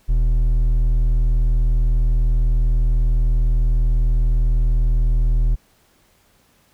sine tone with hard clipping, 40 Hz, D#1, 49 cents sharp, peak -15 dBFS, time 0.08-5.56 s, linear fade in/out 20 ms, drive 6 dB, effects pink hiss -58 dBFS RMS until 6.73 s

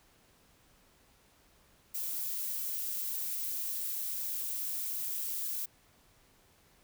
violet noise, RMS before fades -36 dBFS, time 1.94-5.66 s, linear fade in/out 10 ms, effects pink hiss -65 dBFS RMS until 6.83 s

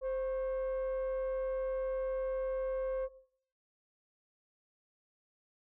sine tone with frequency modulation, 524 Hz, C5, 2 cents sharp, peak -30 dBFS, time 0.01-3.09 s, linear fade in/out 50 ms, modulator 568 Hz, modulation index 0.28, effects noise-tail reverb RT60 0.6 s tail -18 dB re dry + tanh soft clip ceiling -31 dBFS

